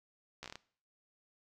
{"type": "slowing click train", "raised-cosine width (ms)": 0.2, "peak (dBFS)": -27, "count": 7, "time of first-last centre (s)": [0.43, 0.556], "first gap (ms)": 13, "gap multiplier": 1.19, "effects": ["noise-tail reverb RT60 0.5 s tail -20 dB re dry"]}